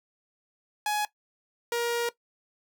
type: tone pair in turn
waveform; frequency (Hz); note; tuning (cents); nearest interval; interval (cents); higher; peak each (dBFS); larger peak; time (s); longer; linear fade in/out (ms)
sawtooth; 839 / 472.7; G#5 / A#4; +17 / +24; minor seventh; 993; first; -22; neither; 0.86-1.05 / 1.72-2.09; second; 2
effects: noise-tail reverb RT60 0.1 s tail -17 dB re dry